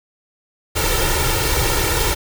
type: noise with comb filter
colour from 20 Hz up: pink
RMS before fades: -18 dBFS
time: 0.75-2.15 s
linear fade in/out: 20 ms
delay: 2.2 ms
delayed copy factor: +0.8
effects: none